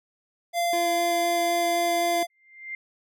square tone, 690 Hz, F5, 21 cents flat, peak -23 dBFS, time 0.53-2.27 s, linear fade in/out 50 ms
square tone with vibrato, 340.6 Hz, F4, 43 cents flat, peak -30 dBFS, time 0.73-2.23 s, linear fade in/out 2 ms, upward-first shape square, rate 3.9 Hz, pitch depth 10 cents each way
sine tone with exponential growth, 2096 Hz, C7, 2 cents sharp, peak -29 dBFS, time 2.3-2.75 s, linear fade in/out 2 ms, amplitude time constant 96 ms
effects none

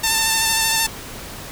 5% pulse tone with vibrato, 894 Hz, A5, 27 cents sharp, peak -4 dBFS, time 0.03-0.87 s, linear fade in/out 10 ms, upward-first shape square, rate 13 Hz, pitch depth 16 cents each way, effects pink hiss -34 dBFS RMS until 1.51 s

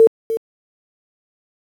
sine tone with echo, 450 Hz, A4, 39 cents sharp, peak -5 dBFS, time 0-0.07 s, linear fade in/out 0 ms, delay 300 ms, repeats 1, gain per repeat -12 dB, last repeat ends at 0.37 s, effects high-pass 200 Hz 12 dB/octave + 7-bit

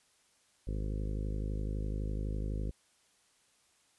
harmonic tone, 51.91 Hz, G#1, in tune, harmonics 1 / 2 / 3 / 4 / 5 / 6 / 7 / 8 / 9 / 10, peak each -34 / -40 / -44 / -46 / -48 / -50 / -51 / -52 / -53 / -54 dBFS, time 0.67-2.71 s, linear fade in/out 5 ms, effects white hiss -69 dBFS RMS until 3.98 s + resampled to 24000 Hz

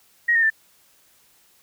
sine tone with pitch steps, 1886 / 1830.2 / 1776 Hz, A#6 / A#6 / A6, +20 / -32 / +16 cents, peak -15 dBFS, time 0.28-0.502 s, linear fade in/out 10 ms, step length 74 ms, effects white hiss -58 dBFS RMS until 1.62 s

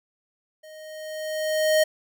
square tone with level ramp, 622.3 Hz, D#5, in tune, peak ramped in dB -44 to -16 dBFS, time 0.63-1.84 s, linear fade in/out 10 ms, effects none

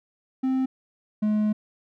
triangle tone pair in turn, 261.6 / 212.3 Hz, C4 / G#3, 0 / +38 cents, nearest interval major third, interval 362 cents, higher first, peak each -19 / -18 dBFS, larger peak second, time 0.43-0.66 / 1.22-1.53 s, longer second, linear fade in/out 10 ms, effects none

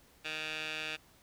15% pulse tone with band-pass filter, 155.56 Hz, D#3, in tune, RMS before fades -39 dBFS, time 0.24-0.97 s, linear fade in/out 20 ms, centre 2800 Hz, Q 2.4, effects pink hiss -63 dBFS RMS until 1.22 s

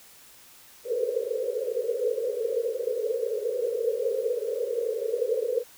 pink band-pass noise, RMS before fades -28 dBFS, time 0.84-5.64 s, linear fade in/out 50 ms, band 440 to 510 Hz, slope 96 dB/octave, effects white hiss -52 dBFS RMS until 5.77 s

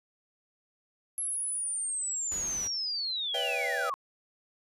sine linear sweep, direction down, 11175 to 1055 Hz, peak -30 dBFS, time 1.18-3.94 s, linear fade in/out 0 ms
pink noise, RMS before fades -44 dBFS, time 2.31-2.68 s, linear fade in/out 10 ms
square chord, C# half-diminished seventh, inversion third, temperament equal with one note detuned, 493.9 / 566.3 / 659.3 / 784 Hz, B4 / C#5 / E5 / G5, 0 / +37 / 0 / 0 cents, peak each -38 dBFS, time 3.34-3.9 s, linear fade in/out 5 ms
effects resampled to 32000 Hz

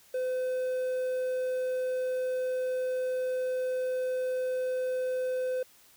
triangle tone with quantisation, 510 Hz, C5, 44 cents flat, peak -26 dBFS, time 0.14-5.63 s, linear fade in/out 5 ms, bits 9, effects white hiss -59 dBFS RMS until 5.96 s

